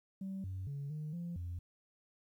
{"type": "tone with pitch steps", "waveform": "sine", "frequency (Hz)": [192.5, 94.1, 141.2, 152.6, 172.2, 87.2], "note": ["G3", "F#2", "C#3", "D#3", "F3", "F2"], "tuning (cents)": [-31, 30, 32, -33, -24, -2], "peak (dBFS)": -37, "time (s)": [0.21, 1.59], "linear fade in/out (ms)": 5, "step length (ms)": 230, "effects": ["tanh soft clip ceiling -36 dBFS", "12-bit"]}